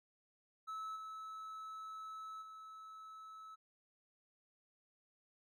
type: tone with level steps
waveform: triangle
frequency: 1301 Hz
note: E6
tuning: 23 cents flat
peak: -40 / -44 / -49 dBFS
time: 0.67-3.56 s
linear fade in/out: 20 ms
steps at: 0.95 / 2.41 s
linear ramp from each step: 20 ms
effects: none